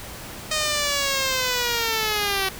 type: linear sweep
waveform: 5% pulse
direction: down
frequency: 622.3 to 379.5 Hz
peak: -10 dBFS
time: 0.51-2.49 s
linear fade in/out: 5 ms
effects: pink hiss -37 dBFS RMS until 2.59 s